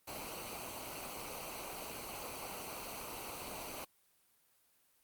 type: noise with comb filter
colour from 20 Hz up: pink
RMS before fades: -44 dBFS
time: 0.07-3.85 s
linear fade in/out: 10 ms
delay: 0.57 ms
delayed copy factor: -0.75
effects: white hiss -72 dBFS RMS until 5.03 s + Opus 32 kbps